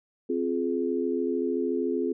sine chord, F minor, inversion second, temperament equal with one note detuned, 261.6 / 349.2 / 422.6 Hz, C4 / F4 / Ab4, 0 / 0 / +30 cents, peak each -29 dBFS, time 0.29-2.13 s, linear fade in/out 10 ms, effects none

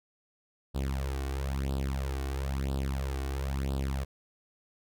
sawtooth tone with flanger, 67.6 Hz, C#2, 43 cents flat, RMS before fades -32 dBFS, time 0.74-4.05 s, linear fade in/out 20 ms, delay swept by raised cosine 0.23 to 2.73 ms, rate 1 Hz, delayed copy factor +0.8, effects none

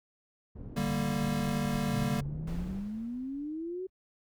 pink low-pass noise, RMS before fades -42 dBFS, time 0.55-2.8 s, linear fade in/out 10 ms, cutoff 290 Hz, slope 12 dB/octave
square chord, G minor, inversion second, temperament equal, 146.83 / 196 / 233.1 Hz, D3 / G3 / Bb3, 0 / 0 / 0 cents, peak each -34 dBFS, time 0.76-2.21 s, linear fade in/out 10 ms
sine exponential sweep, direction up, 116.54 to 381.5 Hz, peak -34 dBFS, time 1.92-3.87 s, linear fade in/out 10 ms
brown noise with exponential decay, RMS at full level -36 dBFS, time 2.47-3.9 s, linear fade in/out 5 ms, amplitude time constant 310 ms
effects none

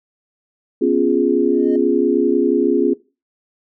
sine chord, C# dominant seventh, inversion third, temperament equal, 246.9 / 277.2 / 349.2 / 415.3 Hz, B3 / C#4 / E#4 / G#4, 0 / 0 / 0 / 0 cents, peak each -20 / -18 / -17 / -18 dBFS, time 0.81-2.94 s, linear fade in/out 10 ms
triangle tone with exponential growth, 614 Hz, D#5, 23 cents flat, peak -26 dBFS, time 1.32-1.76 s, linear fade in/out 2 ms, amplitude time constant 94 ms
effects noise-tail reverb RT60 0.3 s tail -20 dB re dry

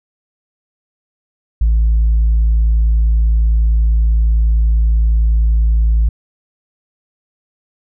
sine tone, 55.3 Hz, A1, 9 cents sharp, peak -7 dBFS, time 1.61-6.09 s, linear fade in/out 5 ms, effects tanh soft clip ceiling -7 dBFS

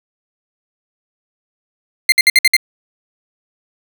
30% pulse tone bursts, 2093 Hz, C7, in tune, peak -3 dBFS, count 6, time 2.09-2.566 s, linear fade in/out 2 ms, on 31 ms, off 58 ms, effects none

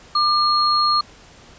sine tone pair together, 1199 / 4281 Hz, D6 / C8, +36 / +39 cents, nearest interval octave + minor seventh, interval 2203 cents, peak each -16 / -19 dBFS, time 0.15-1.01 s, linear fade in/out 5 ms, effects pink hiss -46 dBFS RMS until 1.58 s + resampled to 16000 Hz

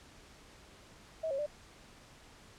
sine tone with pitch steps, 641 / 546 / 592 Hz, E5 / C#5 / D5, -49 / -26 / +14 cents, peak -32 dBFS, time 1.23-1.464 s, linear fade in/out 10 ms, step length 78 ms, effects pink hiss -57 dBFS RMS until 2.58 s + low-pass 8000 Hz 12 dB/octave

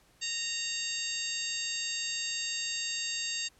harmonic tone with a mistuned harmonic, 926 Hz, A#5, 12 cents flat, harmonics 2 / 3 / 4 / 5 / 6 / 7 / 8, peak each -43 / -38 / -40 / -37 / -49 / -42 / -38 dBFS, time 0.21-3.49 s, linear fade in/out 20 ms, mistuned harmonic 8, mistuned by +29 cents, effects pink hiss -64 dBFS RMS until 3.59 s + low-pass 12000 Hz 12 dB/octave

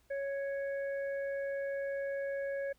harmonic tone, 554.4 Hz, C#5, in tune, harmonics 1 / 3 / 4, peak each -34 / -44 / -54 dBFS, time 0.1-2.73 s, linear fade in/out 10 ms, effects added 60 Hz sine -69 dBFS peak until 2.78 s + pink hiss -71 dBFS RMS until 2.78 s

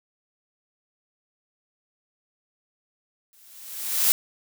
blue noise with exponential growth, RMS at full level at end -17 dBFS, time 3.33-4.12 s, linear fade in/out 0 ms, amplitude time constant 170 ms, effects none

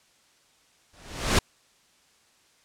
pink noise with exponential growth, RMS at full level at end -17 dBFS, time 0.93-1.39 s, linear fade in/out 5 ms, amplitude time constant 100 ms, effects white hiss -62 dBFS RMS until 2.64 s + low-pass 8000 Hz 12 dB/octave

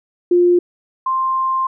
sine tone pair in turn, 352.6 / 1049.9 Hz, F4 / C6, +17 / +6 cents, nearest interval octave + perfect fifth, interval 1889 cents, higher second, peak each -9 / -15 dBFS, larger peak first, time 0.31-0.59 / 1.06-1.67 s, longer second, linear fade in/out 5 ms, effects none

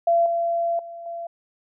sine tone with level steps, 680 Hz, F5, 46 cents flat, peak -15 / -20 / -34 / -29 dBFS, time 0.07-1.27 s, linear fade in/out 5 ms, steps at 0.26 / 0.79 / 1.06 s, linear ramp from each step 2 ms, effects none

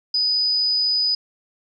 sine tone, 4978 Hz, D#8, in tune, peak -17 dBFS, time 0.14-1.15 s, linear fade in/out 5 ms, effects none

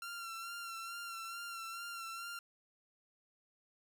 sawtooth tone with vibrato, 1369 Hz, F6, 35 cents flat, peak -39 dBFS, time 0.02-2.39 s, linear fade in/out 2 ms, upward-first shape sine, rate 2.3 Hz, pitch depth 34 cents each way, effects none

